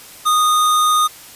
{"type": "tone with sample-and-hold", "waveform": "sine", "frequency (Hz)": 1238, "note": "D#6", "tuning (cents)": -9, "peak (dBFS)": -11, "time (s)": [0.25, 1.08], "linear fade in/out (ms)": 20, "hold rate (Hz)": 4900, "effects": ["white hiss -39 dBFS RMS until 1.35 s", "resampled to 32000 Hz"]}